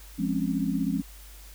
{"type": "chord", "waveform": "sine", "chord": "Db major seventh", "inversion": "first", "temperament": "equal", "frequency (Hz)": [174.61, 207.7, 261.6, 277.2], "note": ["F3", "Ab3", "C4", "Db4"], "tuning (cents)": [0, 0, 0, 0], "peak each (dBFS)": -30, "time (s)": [0.18, 1.02], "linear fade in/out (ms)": 20, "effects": ["added 50 Hz sine -45 dBFS peak until 1.54 s", "white hiss -51 dBFS RMS until 1.54 s"]}